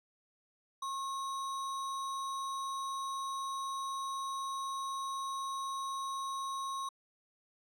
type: tone with sample-and-hold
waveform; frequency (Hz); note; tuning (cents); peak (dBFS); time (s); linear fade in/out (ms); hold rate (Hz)
sine; 1084; C#6; -39; -35; 0.82-6.89; 5; 4900
effects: low-pass 10000 Hz 12 dB/octave